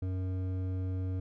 triangle tone with hard clipping, 93 Hz, F#2, 9 cents sharp, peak -33 dBFS, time 0.02-1.2 s, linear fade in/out 5 ms, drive 14 dB, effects none

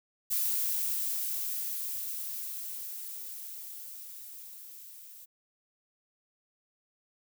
violet noise with level ramp, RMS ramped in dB -29 to -50 dBFS, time 0.3-5.26 s, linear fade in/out 20 ms, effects none

